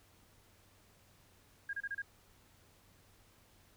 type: tone bursts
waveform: sine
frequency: 1626 Hz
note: G#6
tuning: 37 cents flat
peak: -36 dBFS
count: 5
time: 1.69-2.02 s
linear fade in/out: 5 ms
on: 42 ms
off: 30 ms
effects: added 95 Hz sine -70 dBFS peak until 3.76 s + pink hiss -66 dBFS RMS until 3.76 s